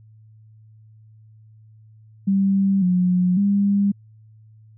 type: tone with pitch steps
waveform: sine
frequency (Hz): 195.3 / 180.6 / 200.6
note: G3 / F#3 / G3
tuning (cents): -6 / -42 / +40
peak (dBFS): -15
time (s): 2.27-3.92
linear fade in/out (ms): 10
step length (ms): 550
effects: added 109 Hz sine -46 dBFS peak until 4.77 s